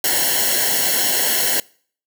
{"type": "noise with comb filter", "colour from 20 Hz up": "white", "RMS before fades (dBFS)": -18, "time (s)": [0.04, 1.6], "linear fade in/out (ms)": 2, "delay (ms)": 0.82, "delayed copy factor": -1, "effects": ["noise-tail reverb RT60 0.5 s tail -25 dB re dry"]}